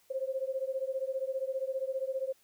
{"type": "beating tone pair", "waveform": "sine", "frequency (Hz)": [523, 538], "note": ["C5", "C5"], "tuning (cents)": [-1, 48], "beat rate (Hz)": 15, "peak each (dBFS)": [-34, -35], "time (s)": [0.1, 2.33], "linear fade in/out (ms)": 10, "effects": ["white hiss -67 dBFS RMS until 2.43 s"]}